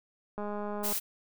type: click train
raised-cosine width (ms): 1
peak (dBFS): -24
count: 114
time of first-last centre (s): 0.38-0.926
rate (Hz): 207
type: noise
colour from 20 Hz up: blue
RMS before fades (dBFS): -32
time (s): 0.83-1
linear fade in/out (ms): 20
effects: none